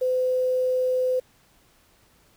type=tone with quantisation; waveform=sine; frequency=509 Hz; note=C5; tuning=48 cents flat; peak=-20 dBFS; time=0.01-1.2 s; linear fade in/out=10 ms; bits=8; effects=pink hiss -60 dBFS RMS until 2.36 s